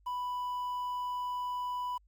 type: tone with quantisation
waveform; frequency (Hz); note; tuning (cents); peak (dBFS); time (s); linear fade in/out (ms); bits
triangle; 990; B5; +4; -31; 0.06-1.98; 10; 10
effects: added 50 Hz sine -62 dBFS peak until 2.07 s